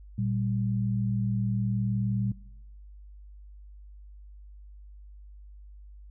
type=tone pair together; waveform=sine; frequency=116.54 / 196 Hz; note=A#2 / G3; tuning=0 / 0 cents; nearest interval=major sixth; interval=900 cents; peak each=-27 / -30 dBFS; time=0.18-2.32 s; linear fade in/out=5 ms; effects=noise-tail reverb RT60 0.9 s tail -20 dB re dry + added 50 Hz sine -45 dBFS peak until 6.1 s